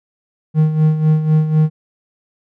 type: tone with tremolo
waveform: triangle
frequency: 155.56 Hz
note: D#3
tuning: in tune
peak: -6 dBFS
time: 0.54-1.7 s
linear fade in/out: 50 ms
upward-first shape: sine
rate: 4 Hz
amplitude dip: 65%
effects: none